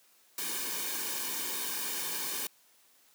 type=noise with comb filter; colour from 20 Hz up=white; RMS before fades=-35 dBFS; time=0.38-2.47 s; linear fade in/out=2 ms; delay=1.5 ms; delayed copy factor=-0.75; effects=white hiss -64 dBFS RMS until 3.14 s + high-pass 200 Hz 12 dB/octave